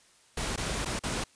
pink noise with dropouts, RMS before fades -32 dBFS, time 0.37-1.24 s, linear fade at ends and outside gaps 5 ms, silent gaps 0.562-0.575 / 0.849-0.857 / 0.992-1.035 s, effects white hiss -61 dBFS RMS until 1.35 s + resampled to 22050 Hz

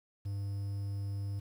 triangle tone with quantisation, 99.9 Hz, G2, 33 cents sharp, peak -32 dBFS, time 0.25-1.4 s, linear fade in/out 10 ms, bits 10, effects none

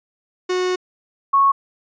45% pulse / sine tone pair in turn, 365.8 / 1102.5 Hz, F#4 / C#6, -20 / -10 cents, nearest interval octave + perfect fifth, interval 1910 cents, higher second, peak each -18 / -11 dBFS, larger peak second, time 0.49-0.76 / 1.33-1.52 s, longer first, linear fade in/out 10 ms, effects resampled to 16000 Hz

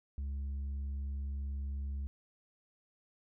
triangle tone with tanh clipping, 69.3 Hz, C#2, in tune, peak -36 dBFS, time 0.18-2.07 s, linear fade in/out 0 ms, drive 8 dB, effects none

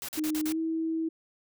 white noise bursts, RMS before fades -37 dBFS, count 5, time 0.02-0.522 s, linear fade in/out 0 ms, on 66 ms, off 43 ms
sine tone with pitch glide, 308.7 to 323.7 Hz, D#4 to E4, -14 to -31 cents, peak -27 dBFS, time 0.17-1.09 s, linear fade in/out 10 ms, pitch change +83 cents, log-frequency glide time 0.46-0.58 s
effects none

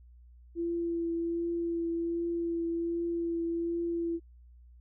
sine tone with vibrato, 337.6 Hz, E4, 41 cents sharp, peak -29 dBFS, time 0.55-4.2 s, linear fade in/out 50 ms, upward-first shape triangle, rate 1.3 Hz, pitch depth 17 cents each way, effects added 60 Hz sine -52 dBFS peak until 4.8 s

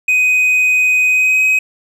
triangle tone with pitch glide, 2504 to 2529 Hz, D#7 to D#7, +10 to +28 cents, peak -8 dBFS, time 0.08-1.59 s, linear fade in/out 5 ms, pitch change +18 cents, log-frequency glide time 1.08-1.43 s, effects none

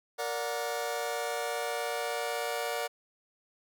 sawtooth chord, Bb augmented, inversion none, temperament just, 466.2 / 582.7 / 728.4 Hz, Bb4 / D5 / F#5, 0 / -14 / -27 cents, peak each -32 dBFS, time 0.18-2.88 s, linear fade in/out 20 ms, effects none

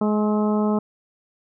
harmonic tone with a mistuned harmonic, 211.2 Hz, G#3, 29 cents sharp, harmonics 1 / 2 / 3 / 4 / 5 / 6, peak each -19 / -25 / -29 / -31 / -33 / -35 dBFS, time 0.01-0.79 s, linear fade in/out 5 ms, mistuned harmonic 6, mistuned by +26 cents, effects none

